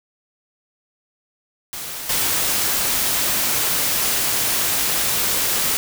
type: noise with level steps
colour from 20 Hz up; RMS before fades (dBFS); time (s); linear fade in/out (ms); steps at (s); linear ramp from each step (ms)
white; -30 / -20; 1.73-5.77; 0; 2.09; 5
effects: none